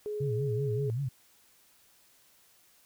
sine tone, 420.2 Hz, G#4, 20 cents sharp, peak -32 dBFS, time 0.06-0.9 s, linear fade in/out 0 ms
sine tone with vibrato, 126.5 Hz, B2, 42 cents sharp, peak -29 dBFS, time 0.2-1.09 s, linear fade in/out 10 ms, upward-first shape sine, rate 5.2 Hz, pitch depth 210 cents each way
effects white hiss -63 dBFS RMS until 2.85 s

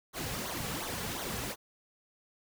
pink noise with flanger, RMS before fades -37 dBFS, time 0.13-1.56 s, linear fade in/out 50 ms, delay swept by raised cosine 0.38 to 3.28 ms, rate 2.8 Hz, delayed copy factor -0.7, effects none

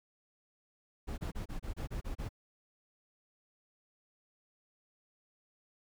brown noise bursts, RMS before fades -38 dBFS, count 9, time 1.07-2.292 s, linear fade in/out 20 ms, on 110 ms, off 29 ms, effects none

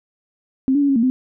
sine tone with pitch steps, 264.3 / 287.3 / 282 / 273.5 / 228.6 / 256.9 Hz, C4 / D4 / C#4 / C#4 / A#3 / C4, +18 / -38 / +30 / -23 / -34 / -32 cents, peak -13 dBFS, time 0.68-1.1 s, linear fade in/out 0 ms, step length 70 ms, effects none

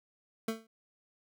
25% pulse tone with exponential decay, 223.6 Hz, A3, 28 cents sharp, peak -25 dBFS, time 0.48-0.67 s, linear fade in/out 5 ms, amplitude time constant 41 ms, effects none

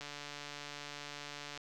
click train, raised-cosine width 0.2 ms, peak -27 dBFS, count 228, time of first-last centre 0.01-1.576 s, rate 145 Hz, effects none

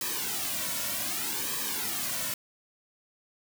white noise with flanger, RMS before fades -32 dBFS, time 0.01-2.34 s, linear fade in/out 2 ms, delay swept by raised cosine 1.4 to 2.5 ms, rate 0.65 Hz, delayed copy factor -0.95, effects none

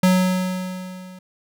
square tone with level ramp, 184.5 Hz, F#3, 5 cents flat, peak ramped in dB -12 to -39 dBFS, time 0.03-1.19 s, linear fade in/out 5 ms, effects none

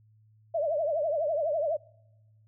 sine tone with vibrato, 620 Hz, D#5, 6 cents flat, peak -25 dBFS, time 0.54-1.77 s, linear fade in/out 10 ms, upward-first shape triangle, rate 12 Hz, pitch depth 180 cents each way, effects noise-tail reverb RT60 1.0 s tail -26 dB re dry + added 108 Hz sine -58 dBFS peak until 2.47 s

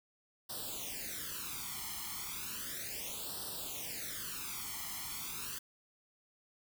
white noise with flanger, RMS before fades -42 dBFS, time 0.49-5.59 s, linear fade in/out 10 ms, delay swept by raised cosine 0.22 to 0.96 ms, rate 0.34 Hz, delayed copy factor +0.95, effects none

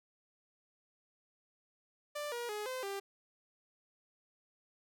sawtooth tone with pitch steps, 590 / 477.3 / 419.9 / 514 / 395.7 Hz, D5 / A#4 / G#4 / C5 / G4, +8 / +41 / +19 / -31 / +16 cents, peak -34 dBFS, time 2.15-3 s, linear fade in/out 10 ms, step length 170 ms, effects none

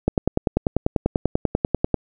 click train, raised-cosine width 2 ms, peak -4 dBFS, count 20, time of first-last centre 0.08-1.943 s, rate 10.2 Hz, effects none

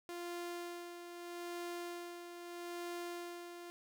sawtooth tone with tremolo, 347.8 Hz, F4, 7 cents flat, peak -37 dBFS, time 0.09-3.7 s, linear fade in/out 0 ms, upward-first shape sine, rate 0.79 Hz, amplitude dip 55%, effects none

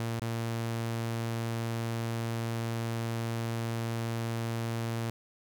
sawtooth tone with dropouts, 115.1 Hz, A#2, 22 cents flat, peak -27 dBFS, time 0-5.1 s, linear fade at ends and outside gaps 0 ms, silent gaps 0.195-0.219 s, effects none

